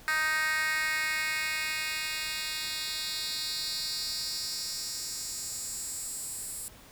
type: tone with high-pass filter sweep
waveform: 10% pulse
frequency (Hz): 311.7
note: D#4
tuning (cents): +3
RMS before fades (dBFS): -33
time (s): 0.08-6.68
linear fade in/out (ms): 0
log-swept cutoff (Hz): 1600 to 9200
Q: 2.7
effects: pink hiss -53 dBFS RMS until 6.91 s